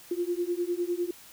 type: beating tone pair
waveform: sine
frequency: 345.1 / 355 Hz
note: F4 / F4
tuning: -21 / +28 cents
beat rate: 9.9 Hz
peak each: -30 dBFS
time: 0.11-1.11 s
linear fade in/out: 5 ms
effects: white hiss -51 dBFS RMS until 1.32 s